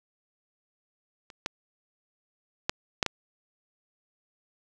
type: clicks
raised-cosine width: 0.2 ms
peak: -29 / -12 / -7 / -6 / -9 dBFS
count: 5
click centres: 1.302 / 1.461 / 2.695 / 3.028 / 3.063 s
effects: none